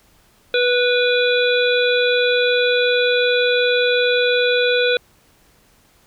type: harmonic tone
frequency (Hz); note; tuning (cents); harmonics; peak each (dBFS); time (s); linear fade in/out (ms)
491.4; B4; -9; 1 / 3 / 5 / 7 / 8; -16 / -21 / -23 / -24 / -25; 0.54-4.97; 2
effects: pink hiss -55 dBFS RMS until 6.06 s

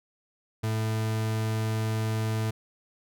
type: tone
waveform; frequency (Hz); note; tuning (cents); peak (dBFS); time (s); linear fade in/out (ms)
40% pulse; 110; A2; 0; -25; 0.63-2.51; 10
effects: none

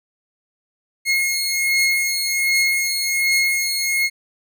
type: beating tone pair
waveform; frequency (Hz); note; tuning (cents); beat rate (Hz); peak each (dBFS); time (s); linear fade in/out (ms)
sawtooth; 2157 / 2158.3; C#7 / C#7; -48 / -47; 1.3; -19 / -15; 1.05-4.1; 50
effects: none

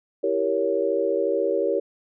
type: chord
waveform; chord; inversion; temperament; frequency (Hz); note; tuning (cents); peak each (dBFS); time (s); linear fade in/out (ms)
sine; E diminished seventh; none; equal with one note detuned; 329.6 / 392 / 466.2 / 557.6; E4 / G4 / Bb4 / Db5; 0 / 0 / 0 / +10; -29 / -25 / -25 / -25; 0.23-1.8; 10
effects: none

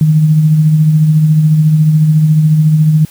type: tone with tremolo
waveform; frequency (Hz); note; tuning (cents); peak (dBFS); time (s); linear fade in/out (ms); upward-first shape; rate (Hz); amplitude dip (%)
sine; 154.9; D#3; -7; -3; 0.01-3.05; 2; triangle; 14; 45
effects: white hiss -39 dBFS RMS until 3.1 s

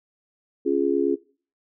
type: chord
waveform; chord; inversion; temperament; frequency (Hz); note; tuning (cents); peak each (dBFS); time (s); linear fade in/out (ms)
sine; Db major; none; just; 277.2 / 346.5 / 415.8; Db4 / F4 / Ab4; 0 / -14 / +2; -24 / -23 / -23; 0.65-1.16; 20
effects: noise-tail reverb RT60 0.4 s tail -20 dB re dry

